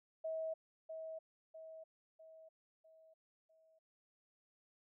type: tone with echo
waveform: sine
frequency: 642 Hz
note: E5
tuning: 46 cents flat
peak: -38 dBFS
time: 0.24-0.54 s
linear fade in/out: 10 ms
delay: 650 ms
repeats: 5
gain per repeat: -6 dB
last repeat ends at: 3.79 s
effects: none